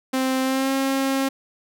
sawtooth tone with pitch glide, 261.6 to 269.7 Hz, C4 to C#4, 0 to -47 cents, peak -16 dBFS, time 0.13-1.29 s, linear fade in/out 10 ms, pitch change +53 cents, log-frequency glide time 0.42-0.72 s, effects none

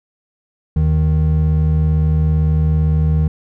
triangle tone pair together, 77.78 / 155.56 Hz, D#2 / D#3, 0 / 0 cents, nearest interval octave, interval 1200 cents, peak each -12 / -13 dBFS, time 0.76-3.28 s, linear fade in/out 5 ms, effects none

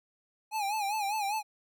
square tone with vibrato, 830 Hz, G#5, 1 cent flat, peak -30 dBFS, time 0.51-1.43 s, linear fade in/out 50 ms, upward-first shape sine, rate 5 Hz, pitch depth 100 cents each way, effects none

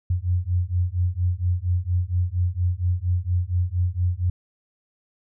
sine beating tone pair, 87.31 / 91.61 Hz, F2 / F#2, 0 / -17 cents, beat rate 4.3 Hz, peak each -23 dBFS, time 0.1-4.3 s, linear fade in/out 5 ms, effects none

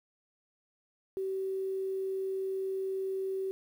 sine tone with quantisation, 383.3 Hz, G4, 39 cents flat, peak -31 dBFS, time 1.17-3.51 s, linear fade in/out 0 ms, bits 10, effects none

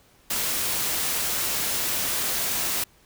white noise, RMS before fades -26 dBFS, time 0.3-2.84 s, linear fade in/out 5 ms, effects pink hiss -58 dBFS RMS until 3.05 s

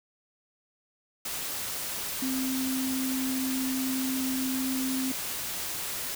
sine tone in noise, 261.6 Hz, C4, in tune, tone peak -28 dBFS, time 2.22-5.12 s, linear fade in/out 5 ms, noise white, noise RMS -34 dBFS, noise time 1.25-6.15 s, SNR +3 dB, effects none

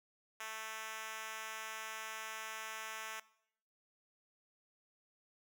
5% pulse tone with high-pass filter, 220 Hz, A3, in tune, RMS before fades -45 dBFS, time 0.4-3.2 s, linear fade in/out 5 ms, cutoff 840 Hz, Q 0.71, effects noise-tail reverb RT60 0.7 s tail -20 dB re dry

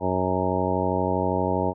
harmonic tone, 92.5 Hz, F#2, in tune, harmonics 1 / 2 / 3 / 4 / 5 / 6 / 7 / 9 / 10, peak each -30 / -30 / -30 / -30 / -30 / -30 / -30 / -30 / -30 dBFS, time 0-1.74 s, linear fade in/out 50 ms, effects none

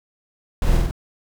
brown noise with echo, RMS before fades -18 dBFS, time 0.62-0.77 s, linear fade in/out 2 ms, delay 47 ms, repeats 3, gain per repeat -2 dB, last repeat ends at 0.911 s, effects none

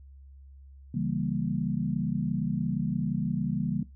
sine chord, C# diminished seventh, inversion none, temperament equal, 138.59 / 164.81 / 196 / 233.1 Hz, C#3 / E3 / G3 / Bb3, 0 / 0 / 0 / 0 cents, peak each -32 dBFS, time 0.94-3.83 s, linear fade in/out 5 ms, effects noise-tail reverb RT60 0.2 s tail -18 dB re dry + added 68 Hz sine -47 dBFS peak until 3.95 s

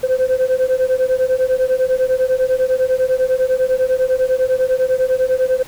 sine beating tone pair, 510 / 520 Hz, C5 / C5, -44 / -11 cents, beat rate 10 Hz, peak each -14 dBFS, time 0.03-5.63 s, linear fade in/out 10 ms, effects tanh soft clip ceiling -10 dBFS + pink hiss -39 dBFS RMS until 5.67 s

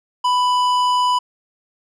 sine tone with tanh clipping, 993 Hz, B5, 9 cents sharp, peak -16 dBFS, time 0.24-1.19 s, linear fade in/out 10 ms, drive 13 dB, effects none

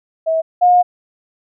sine tone pair in turn, 646 / 716.4 Hz, E5 / F5, -35 / +44 cents, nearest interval major second, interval 179 cents, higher second, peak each -13 / -7 dBFS, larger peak second, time 0.26-0.42 / 0.61-0.83 s, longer second, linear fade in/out 20 ms, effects none

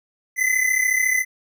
square tone pair together, 2009 / 2043 Hz, B6 / C7, +29 / -42 cents, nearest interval unison, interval 29 cents, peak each -21 dBFS, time 0.36-1.25 s, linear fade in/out 50 ms, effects none

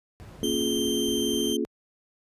brown noise, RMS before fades -41 dBFS, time 0.2-1.53 s, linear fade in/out 0 ms
sawtooth tone, 3139 Hz, G7, 2 cents sharp, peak -26 dBFS, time 0.43-1.57 s, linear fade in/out 10 ms
sine chord, Bb minor seventh, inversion none, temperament equal with one note detuned, 233.1 / 277.2 / 349.2 / 422.1 Hz, Bb3 / Db4 / F4 / Ab4, 0 / 0 / 0 / +28 cents, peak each -30 dBFS, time 0.43-1.65 s, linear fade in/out 0 ms
effects high-pass 60 Hz 12 dB/octave + resampled to 32000 Hz

